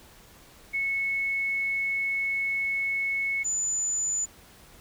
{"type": "tone pair in turn", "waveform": "sine", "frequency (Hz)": [2200, 6999], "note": ["C#7", "A8"], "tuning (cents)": [-14, -10], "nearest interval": "octave + minor sixth", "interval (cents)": 2004, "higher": "second", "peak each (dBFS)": -25, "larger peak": "neither", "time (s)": [[0.73, 3.44], [3.44, 4.26]], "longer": "first", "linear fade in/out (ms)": 20, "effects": ["pink hiss -53 dBFS RMS until 4.8 s"]}